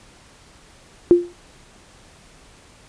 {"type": "tone with exponential decay", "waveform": "sine", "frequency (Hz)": 349.2, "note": "F4", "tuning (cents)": 0, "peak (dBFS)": -4, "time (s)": [1.11, 1.33], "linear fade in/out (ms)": 0, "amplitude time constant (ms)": 46, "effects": ["pink hiss -49 dBFS RMS until 2.88 s", "resampled to 22050 Hz"]}